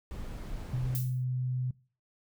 brown noise, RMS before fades -39 dBFS, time 0.11-0.95 s, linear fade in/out 0 ms
sine tone, 126.9 Hz, B2, 47 cents sharp, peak -29 dBFS, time 0.73-1.71 s, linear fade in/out 5 ms
violet noise with exponential decay, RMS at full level -34 dBFS, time 0.95-1.24 s, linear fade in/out 0 ms, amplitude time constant 63 ms
effects noise-tail reverb RT60 0.4 s tail -22 dB re dry

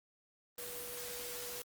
sine tone in noise, 486.6 Hz, B4, 26 cents flat, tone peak -48 dBFS, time 0.58-1.62 s, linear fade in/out 2 ms, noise white, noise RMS -44 dBFS, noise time 0.58-1.62 s, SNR -7 dB, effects Opus 24 kbps

